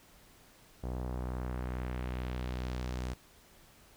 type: tone with low-pass filter sweep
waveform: sawtooth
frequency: 62.3 Hz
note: B1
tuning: 16 cents sharp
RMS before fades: -37 dBFS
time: 0.83-3.14 s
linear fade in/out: 10 ms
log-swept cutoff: 740 to 7900 Hz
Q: 1.1
effects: pink hiss -60 dBFS RMS until 3.96 s